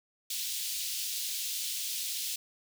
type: high-pass noise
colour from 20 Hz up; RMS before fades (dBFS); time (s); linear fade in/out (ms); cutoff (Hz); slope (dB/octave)
pink; -35; 0.3-2.36; 5; 3200; 24
effects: none